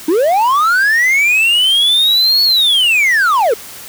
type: linear two-way sweep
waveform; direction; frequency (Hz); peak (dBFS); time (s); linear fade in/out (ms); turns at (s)
triangle; up then down; 293.7 to 4417 to 408; -7; 0.08-3.54; 5; 2.43
effects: white hiss -32 dBFS RMS until 3.88 s